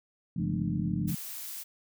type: chord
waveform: sine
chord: Db augmented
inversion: none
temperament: just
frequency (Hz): 138.59 / 173.24 / 216.5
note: Db3 / F3 / A3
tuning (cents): 0 / -14 / -28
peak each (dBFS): -35 / -31 / -36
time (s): 0.36-1.15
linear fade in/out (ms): 5
type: harmonic tone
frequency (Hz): 50.2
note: G1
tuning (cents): +42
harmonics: 1 / 2 / 3 / 4 / 5 / 6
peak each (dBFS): -46 / -37 / -43 / -39 / -43 / -37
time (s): 0.38-1.12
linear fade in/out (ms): 20
type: noise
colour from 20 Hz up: blue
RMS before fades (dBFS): -40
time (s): 1.07-1.64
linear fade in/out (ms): 20
effects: none